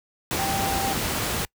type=tone in noise; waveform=sine; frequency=784 Hz; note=G5; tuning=in tune; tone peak=-26 dBFS; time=0.39-0.93 s; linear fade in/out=0 ms; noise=pink; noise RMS=-26 dBFS; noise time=0.31-1.45 s; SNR=-3 dB; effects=noise-tail reverb RT60 0.1 s tail -25 dB re dry + high-pass 60 Hz 12 dB/octave